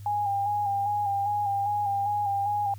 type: tone with vibrato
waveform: sine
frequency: 813 Hz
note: G#5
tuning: 37 cents flat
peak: -24 dBFS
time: 0.06-2.74 s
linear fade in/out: 2 ms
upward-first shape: square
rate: 2.5 Hz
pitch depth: 30 cents each way
effects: added 101 Hz sine -39 dBFS peak until 2.78 s + white hiss -58 dBFS RMS until 2.78 s